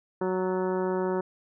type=harmonic tone with a mistuned harmonic; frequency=185.4 Hz; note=F#3; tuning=4 cents sharp; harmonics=1 / 2 / 3 / 4 / 5 / 6 / 7 / 8 / 9; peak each=-32 / -27 / -34 / -41 / -35 / -44 / -43 / -44 / -49 dBFS; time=0.21-1.21 s; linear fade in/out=5 ms; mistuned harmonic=9; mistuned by=+62 cents; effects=none